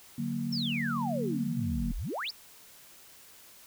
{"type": "chord", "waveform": "sine", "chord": "D augmented", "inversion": "none", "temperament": "equal", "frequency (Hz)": [146.83, 185, 233.1], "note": ["D3", "F#3", "A#3"], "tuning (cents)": [0, 0, 0], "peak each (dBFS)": [-36, -37, -32], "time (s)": [0.18, 1.92], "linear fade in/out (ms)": 5}
{"type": "exponential two-way sweep", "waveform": "sine", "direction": "down then up", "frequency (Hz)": [5588, 34.65, 5588], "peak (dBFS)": -32, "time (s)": [0.52, 2.31], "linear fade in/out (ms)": 10, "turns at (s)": 1.95}
{"effects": ["white hiss -54 dBFS RMS until 3.66 s"]}